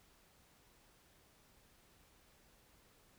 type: silence
effects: pink hiss -68 dBFS RMS until 3.18 s